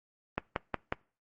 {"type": "click train", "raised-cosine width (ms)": 0.5, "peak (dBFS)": -14, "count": 4, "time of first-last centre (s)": [0.38, 0.924], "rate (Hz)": 5.51, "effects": ["noise-tail reverb RT60 0.4 s tail -25 dB re dry", "Opus 24 kbps"]}